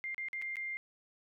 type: tone with dropouts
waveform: sine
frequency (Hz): 2100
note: C7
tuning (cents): +6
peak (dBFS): -36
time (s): 0.04-0.77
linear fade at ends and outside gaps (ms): 0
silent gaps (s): 0.145-0.18 / 0.285-0.331 / 0.416-0.422 / 0.557-0.568
effects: none